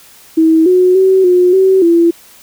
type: tone with pitch steps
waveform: sine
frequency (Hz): 321.9 / 365.3 / 379.6 / 359.9 / 380.5 / 338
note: E4 / F#4 / F#4 / F#4 / F#4 / E4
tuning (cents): -41 / -22 / +44 / -48 / +48 / +43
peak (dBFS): -5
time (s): 0.37-2.11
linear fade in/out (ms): 10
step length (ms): 290
effects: white hiss -41 dBFS RMS until 2.42 s